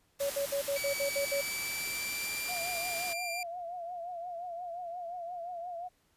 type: noise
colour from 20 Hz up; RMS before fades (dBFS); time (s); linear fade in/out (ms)
white; -39; 0.19-3.14; 20
type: tone bursts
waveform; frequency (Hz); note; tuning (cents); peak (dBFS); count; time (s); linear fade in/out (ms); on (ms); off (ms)
sine; 561; C#5; +21; -29; 8; 0.2-1.413; 10; 100; 59
type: tone with pitch glide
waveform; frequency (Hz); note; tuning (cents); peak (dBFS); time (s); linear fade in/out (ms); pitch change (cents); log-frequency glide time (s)
sawtooth; 2285 to 2377; D7 to D7; -48 to +20; -32; 0.76-3.43; 2; +68; 1.11-2.63
type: tone with vibrato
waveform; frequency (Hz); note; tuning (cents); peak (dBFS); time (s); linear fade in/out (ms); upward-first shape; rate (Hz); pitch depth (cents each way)
sine; 698.5; F5; 0; -37; 2.48-5.89; 20; triangle; 5.7; 85
effects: pink hiss -71 dBFS RMS until 6.16 s + resampled to 32000 Hz